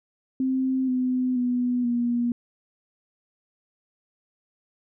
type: tone with pitch steps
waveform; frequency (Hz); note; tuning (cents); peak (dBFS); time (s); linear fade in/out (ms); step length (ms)
sine; 261.6 / 254 / 246.6 / 239.5; C4 / B3 / B3 / A#3; 0 / +49 / -2 / +47; -21; 0.4-2.32; 2; 480
effects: none